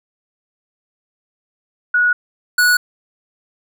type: tone pair in turn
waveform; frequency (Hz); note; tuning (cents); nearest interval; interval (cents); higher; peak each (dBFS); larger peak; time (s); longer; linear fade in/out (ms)
sine / square; 1460 / 1467.1; F#6 / F#6; -24 / -15; unison; 9; second; -11; neither; 1.94-2.13 / 2.58-2.77; neither; 5
effects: none